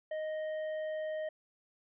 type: tone with tanh clipping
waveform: triangle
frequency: 622.3 Hz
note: D#5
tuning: in tune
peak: -36 dBFS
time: 0.11-1.29 s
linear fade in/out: 5 ms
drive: 12 dB
effects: resampled to 8000 Hz